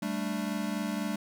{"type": "chord", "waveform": "square", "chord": "G suspended second", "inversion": "none", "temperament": "equal", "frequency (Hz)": [196, 220, 293.7], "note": ["G3", "A3", "D4"], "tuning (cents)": [0, 0, 0], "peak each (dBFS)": [-35, -35, -37], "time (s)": [0.02, 1.16], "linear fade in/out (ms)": 5, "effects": []}